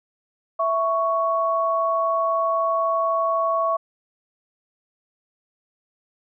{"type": "tone pair together", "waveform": "sine", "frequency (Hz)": [660.2, 1112], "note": ["E5", "C#6"], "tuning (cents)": [2, 5], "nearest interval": "major sixth", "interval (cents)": 903, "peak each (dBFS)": [-22, -21], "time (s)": [0.59, 3.77], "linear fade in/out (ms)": 10, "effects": []}